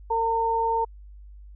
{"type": "tone pair together", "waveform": "sine", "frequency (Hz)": [455.4, 910.8], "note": ["A#4", "A#5"], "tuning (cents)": [-40, -40], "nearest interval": "octave", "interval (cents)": 1200, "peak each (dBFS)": [-27, -22], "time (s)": [0.1, 0.85], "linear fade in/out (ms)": 10, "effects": ["added 50 Hz sine -42 dBFS peak until 1.55 s"]}